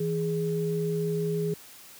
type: tone pair together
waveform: sine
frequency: 163.61 / 415.5 Hz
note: E3 / G#4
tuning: -13 / +1 cents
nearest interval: octave + major third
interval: 1614 cents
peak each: -28 / -28 dBFS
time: 0-1.54 s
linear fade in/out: 5 ms
effects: white hiss -49 dBFS RMS until 1.99 s + high-pass 80 Hz 12 dB/octave